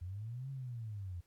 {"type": "linear two-way sweep", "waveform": "sine", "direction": "up then down", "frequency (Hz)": [84.1, 137.8, 84.1], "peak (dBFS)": -40, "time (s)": [0.01, 1.21], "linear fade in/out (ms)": 10, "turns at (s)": 0.5, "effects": ["pink hiss -75 dBFS RMS until 1.26 s", "AAC 64 kbps"]}